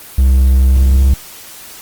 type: tone with pitch glide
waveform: triangle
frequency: 65.41 to 66.59 Hz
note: C2 to C2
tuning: 0 to +31 cents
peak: -4 dBFS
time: 0.18-1.14 s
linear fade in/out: 5 ms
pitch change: +31 cents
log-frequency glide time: 0.69-1.01 s
effects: white hiss -34 dBFS RMS until 1.81 s + Opus 24 kbps